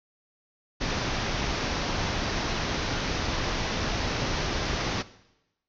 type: low-pass noise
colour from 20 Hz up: pink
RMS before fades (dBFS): -29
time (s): 0.8-5.03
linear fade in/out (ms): 20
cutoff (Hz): 6200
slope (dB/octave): 96
effects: noise-tail reverb RT60 0.9 s tail -17 dB re dry